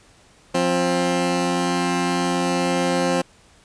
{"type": "tone pair together", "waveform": "15% pulse", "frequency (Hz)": [176.1, 264.3], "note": ["F3", "C4"], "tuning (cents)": [15, 18], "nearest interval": "perfect fifth", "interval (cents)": 703, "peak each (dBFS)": -15, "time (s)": [0.54, 3.22], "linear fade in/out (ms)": 10, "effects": ["pink hiss -53 dBFS RMS until 3.64 s", "resampled to 22050 Hz"]}